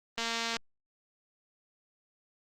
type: click train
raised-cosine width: 0.2 ms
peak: -16 dBFS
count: 90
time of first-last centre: 0.18-0.567 s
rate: 230 Hz
effects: Opus 24 kbps